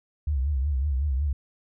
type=tone with vibrato; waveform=sine; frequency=69.5 Hz; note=C#2; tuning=5 cents sharp; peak=-22 dBFS; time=0.27-1.33 s; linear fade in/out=5 ms; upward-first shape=triangle; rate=5.4 Hz; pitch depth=180 cents each way; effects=none